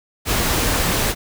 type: noise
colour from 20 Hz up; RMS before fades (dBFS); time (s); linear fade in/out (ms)
pink; -19; 0.25-1.15; 50
effects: none